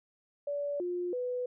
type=tone with pitch steps; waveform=sine; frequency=575 / 354.7 / 496.4 Hz; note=D5 / F4 / B4; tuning=-37 / +27 / +9 cents; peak=-31 dBFS; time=0.47-1.46 s; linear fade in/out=5 ms; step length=330 ms; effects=none